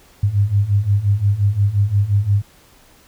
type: beating tone pair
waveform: sine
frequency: 98 / 103.7 Hz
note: G2 / G#2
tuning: 0 / -2 cents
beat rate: 5.7 Hz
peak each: -18 / -15 dBFS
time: 0.23-2.42 s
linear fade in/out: 5 ms
effects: pink hiss -50 dBFS RMS until 3.07 s